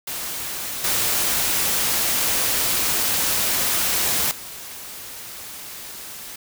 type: noise with level steps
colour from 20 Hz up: white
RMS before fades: -29 / -21 / -36 dBFS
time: 0.07-6.36 s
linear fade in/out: 5 ms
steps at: 0.84 / 4.31 s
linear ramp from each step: 2 ms
effects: none